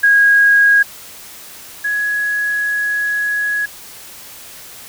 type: tone pair in turn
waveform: sine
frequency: 1642 / 1673.6 Hz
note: G#6 / G#6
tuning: -20 / +13 cents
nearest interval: unison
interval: 33 cents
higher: second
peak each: -7 / -15 dBFS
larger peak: first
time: 0.03-0.83 / 1.84-3.66 s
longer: second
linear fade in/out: 10 ms
effects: white hiss -36 dBFS RMS until 4.88 s